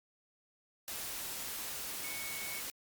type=tone in noise; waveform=sine; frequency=2217 Hz; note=C#7; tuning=in tune; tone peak=-44 dBFS; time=2.04-2.6 s; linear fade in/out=0 ms; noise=white; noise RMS=-41 dBFS; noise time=0.88-2.7 s; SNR=-6 dB; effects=Opus 48 kbps